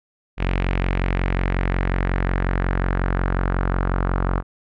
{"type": "tone with low-pass filter sweep", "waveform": "sawtooth", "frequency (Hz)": 45.52, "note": "F#1", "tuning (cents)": -28, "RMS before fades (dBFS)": -21, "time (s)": [0.37, 4.43], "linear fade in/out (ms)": 50, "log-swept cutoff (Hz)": [2500, 1300], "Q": 2.5, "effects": []}